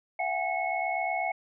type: tone cluster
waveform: sine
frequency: 675 / 743 / 824 / 2192 Hz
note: E5 / F#5 / G#5 / C#7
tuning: +41 / +7 / -14 / -20 cents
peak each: -33 / -31 / -36 / -32 dBFS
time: 0.19-1.32 s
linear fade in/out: 5 ms
effects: none